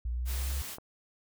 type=linear sweep; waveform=sine; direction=up; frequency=58.27 to 69.1 Hz; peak=-30 dBFS; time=0.05-0.62 s; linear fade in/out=5 ms
type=noise; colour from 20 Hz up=white; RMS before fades=-41 dBFS; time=0.25-0.78 s; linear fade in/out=50 ms
type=click; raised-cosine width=1 ms; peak=-29 dBFS; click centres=0.784 s
effects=none